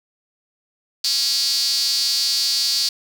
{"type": "tone with high-pass filter", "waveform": "sawtooth", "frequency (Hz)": 274.7, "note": "C#4", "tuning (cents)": -16, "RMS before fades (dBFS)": -20, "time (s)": [1.04, 2.89], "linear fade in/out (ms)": 5, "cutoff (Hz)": 4600, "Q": 7.7, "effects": ["8-bit"]}